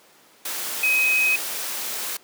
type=tone in noise; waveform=sine; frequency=2530 Hz; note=D#7; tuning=28 cents sharp; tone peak=-17 dBFS; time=0.83-1.36 s; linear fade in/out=5 ms; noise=white; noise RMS=-29 dBFS; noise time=0.45-2.17 s; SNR=+9 dB; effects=pink hiss -53 dBFS RMS until 2.23 s + high-pass 300 Hz 12 dB/octave